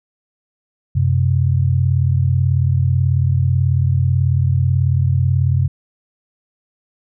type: tone pair together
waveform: sine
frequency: 92.4 / 130.67 Hz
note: F#2 / C3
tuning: -2 / -2 cents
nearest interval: tritone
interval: 600 cents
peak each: -15 dBFS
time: 0.95-5.68 s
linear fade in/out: 10 ms
effects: none